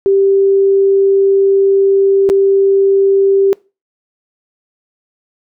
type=tone with dropouts; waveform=sine; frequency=392 Hz; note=G4; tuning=in tune; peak=-7 dBFS; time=0.06-3.53 s; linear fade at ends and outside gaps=0 ms; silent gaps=2.291-2.299 s; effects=noise-tail reverb RT60 0.3 s tail -24 dB re dry

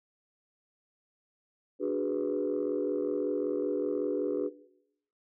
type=chord; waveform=sine; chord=G# half-diminished seventh; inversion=second; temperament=equal; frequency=293.7 / 370 / 415.3 / 493.9 Hz; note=D4 / F#4 / G#4 / B4; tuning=0 / 0 / 0 / 0 cents; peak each=-32 dBFS; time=1.79-4.51 s; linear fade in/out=50 ms; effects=noise-tail reverb RT60 0.8 s tail -18 dB re dry + tanh soft clip ceiling -21 dBFS

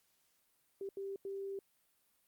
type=tone bursts at uneven times; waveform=sine; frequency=392.6 Hz; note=G4; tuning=3 cents sharp; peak=-39 dBFS; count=3; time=0.81-0.89 / 0.97-1.16 / 1.25-1.59 s; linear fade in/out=2 ms; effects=white hiss -75 dBFS RMS until 2.27 s + Opus 48 kbps

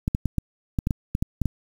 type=clicks; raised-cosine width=5 ms; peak=-10 dBFS; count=11; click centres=0.079 / 0.149 / 0.257 / 0.383 / 0.788 / 0.871 / 0.908 / 1.151 / 1.225 / 1.417 / 1.457 s; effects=7-bit

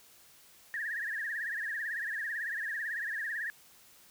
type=tone with vibrato; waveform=sine; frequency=1760 Hz; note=A6; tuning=in tune; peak=-33 dBFS; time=0.74-3.5 s; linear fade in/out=0 ms; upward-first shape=triangle; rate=18 Hz; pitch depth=160 cents each way; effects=white hiss -59 dBFS RMS until 4.1 s

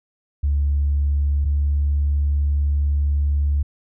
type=tone pair in turn; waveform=sine; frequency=71.6 / 72.06 Hz; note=D2 / D2; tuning=-43 / -32 cents; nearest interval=unison; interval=11 cents; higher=second; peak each=-15 dBFS; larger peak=neither; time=0.43-1.45 / 1.45-3.63 s; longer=second; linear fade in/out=10 ms; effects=tanh soft clip ceiling -12 dBFS

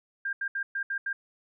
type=tone bursts at uneven times; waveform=sine; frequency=1598 Hz; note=G6; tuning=33 cents sharp; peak=-28 dBFS; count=6; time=0.25-0.33 / 0.41-0.48 / 0.55-0.63 / 0.75-0.83 / 0.9-0.98 / 1.06-1.13 s; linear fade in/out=5 ms; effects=none

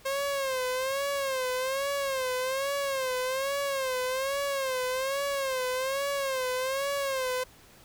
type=tone with vibrato; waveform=sawtooth; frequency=534 Hz; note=C5; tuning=35 cents sharp; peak=-24 dBFS; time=0.05-7.44 s; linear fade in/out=10 ms; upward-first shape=sine; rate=1.2 Hz; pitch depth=95 cents each way; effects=pink hiss -55 dBFS RMS until 7.84 s

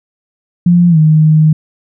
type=tone with pitch glide; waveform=sine; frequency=174.61 to 155.56 Hz; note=F3 to D#3; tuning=0 to 0 cents; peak=-4 dBFS; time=0.66-1.53 s; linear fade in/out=5 ms; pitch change=-200 cents; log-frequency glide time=0.89-0.98 s; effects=none

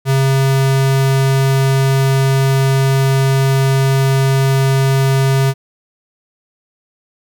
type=tone; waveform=square; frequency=134.9 Hz; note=C#3; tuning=47 cents flat; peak=-11 dBFS; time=0.05-5.54 s; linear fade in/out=50 ms; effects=none

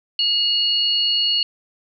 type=tone pair together; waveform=sine; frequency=2871 / 4371 Hz; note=F7 / C#8; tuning=+47 / -25 cents; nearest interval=perfect fifth; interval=728 cents; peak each=-19 dBFS; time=0.19-1.43 s; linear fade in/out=2 ms; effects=none

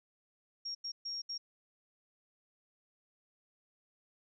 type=tone bursts at uneven times; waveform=sine; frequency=5570 Hz; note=F8; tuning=5 cents flat; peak=-37 dBFS; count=4; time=0.65-0.75 / 0.84-0.92 / 1.05-1.22 / 1.29-1.38 s; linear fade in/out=10 ms; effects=none

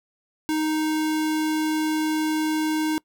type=tone; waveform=square; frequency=311.1 Hz; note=D#4; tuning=in tune; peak=-22 dBFS; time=0.49-2.98 s; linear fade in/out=0 ms; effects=noise-tail reverb RT60 0.1 s tail -24 dB re dry

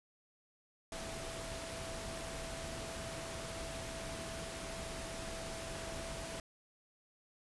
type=tone in noise; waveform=sine; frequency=659.3 Hz; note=E5; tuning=in tune; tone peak=-47 dBFS; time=0.92-6.4 s; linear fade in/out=2 ms; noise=pink; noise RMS=-44 dBFS; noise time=0.92-6.4 s; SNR=-6 dB; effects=resampled to 24000 Hz

